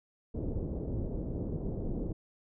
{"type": "low-pass noise", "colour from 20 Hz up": "pink", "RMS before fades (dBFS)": -35, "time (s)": [0.34, 2.13], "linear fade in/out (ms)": 10, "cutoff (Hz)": 480, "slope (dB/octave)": 24, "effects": []}